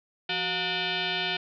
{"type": "tone with frequency modulation", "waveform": "sine", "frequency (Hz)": 373.7, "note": "F#4", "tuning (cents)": 17, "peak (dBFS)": -26, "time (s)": [0.29, 1.37], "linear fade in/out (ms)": 5, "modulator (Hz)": 544, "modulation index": 6.5, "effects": []}